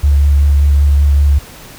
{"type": "tone with vibrato", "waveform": "sine", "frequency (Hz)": 71.4, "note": "D2", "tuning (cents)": -48, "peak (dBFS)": -6, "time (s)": [0.03, 1.39], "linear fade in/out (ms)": 10, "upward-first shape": "sine", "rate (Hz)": 5.2, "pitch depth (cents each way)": 16, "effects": ["pink hiss -35 dBFS RMS until 1.78 s"]}